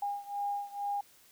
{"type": "beating tone pair", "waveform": "sine", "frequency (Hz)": [810, 812.2], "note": ["G#5", "G#5"], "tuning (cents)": [-43, -39], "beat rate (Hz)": 2.2, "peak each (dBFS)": [-35, -37], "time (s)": [0.02, 1.01], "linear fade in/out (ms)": 5, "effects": ["white hiss -61 dBFS RMS until 1.31 s"]}